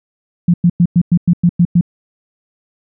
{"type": "tone bursts", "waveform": "sine", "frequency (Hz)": 173.6, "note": "F3", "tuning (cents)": -10, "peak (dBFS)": -6, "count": 9, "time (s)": [0.48, 1.811], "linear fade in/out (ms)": 5, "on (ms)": 59, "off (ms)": 100, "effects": []}